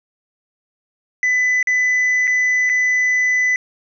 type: tone with dropouts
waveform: triangle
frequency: 2000 Hz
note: B6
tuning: 21 cents sharp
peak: -12 dBFS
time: 1.23-3.56 s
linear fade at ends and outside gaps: 1 ms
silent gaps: 1.628-1.672 / 2.272-2.276 / 2.693-2.697 s
effects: resampled to 16000 Hz